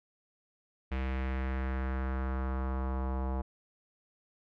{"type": "tone with low-pass filter sweep", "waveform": "square", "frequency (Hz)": 65.41, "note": "C2", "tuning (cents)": 0, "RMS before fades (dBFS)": -33, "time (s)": [0.91, 3.42], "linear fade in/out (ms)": 10, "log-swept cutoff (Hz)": [2400, 900], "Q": 2.1, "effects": []}